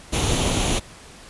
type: noise with comb filter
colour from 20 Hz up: pink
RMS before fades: -21 dBFS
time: 0.12-0.8 s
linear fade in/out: 20 ms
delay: 0.3 ms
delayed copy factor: +0.5
effects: pink hiss -44 dBFS RMS until 1.29 s + resampled to 24000 Hz